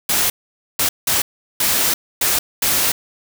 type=noise bursts at uneven times; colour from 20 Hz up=white; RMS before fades=-17 dBFS; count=6; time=0.09-0.3 / 0.79-0.89 / 1.07-1.22 / 1.6-1.94 / 2.21-2.39 / 2.62-2.92 s; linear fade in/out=5 ms; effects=none